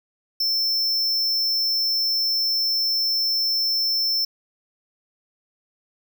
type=tone; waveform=square; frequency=5340 Hz; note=E8; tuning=22 cents sharp; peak=-20 dBFS; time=0.4-4.25 s; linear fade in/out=5 ms; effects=none